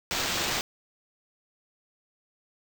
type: noise with sample-and-hold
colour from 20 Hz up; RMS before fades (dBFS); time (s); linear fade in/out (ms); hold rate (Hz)
white; -29; 0.11-0.61; 0; 11025
effects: none